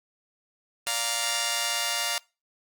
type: chord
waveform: 5% pulse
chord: Bb major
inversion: first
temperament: just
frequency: 582.7 / 699.2 / 932.3 Hz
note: D5 / F5 / Bb5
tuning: -14 / +2 / 0 cents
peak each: -22 / -18 / -18 dBFS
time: 0.87-2.18 s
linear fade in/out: 0 ms
effects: noise-tail reverb RT60 0.3 s tail -25 dB re dry + Opus 32 kbps